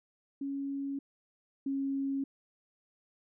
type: tone pair in turn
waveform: sine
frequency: 277.2 / 273.7 Hz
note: C#4 / C#4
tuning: 0 / -22 cents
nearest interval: unison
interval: 22 cents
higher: first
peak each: -33 / -30 dBFS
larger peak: second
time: 0.41-0.99 / 1.66-2.24 s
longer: neither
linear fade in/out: 5 ms
effects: none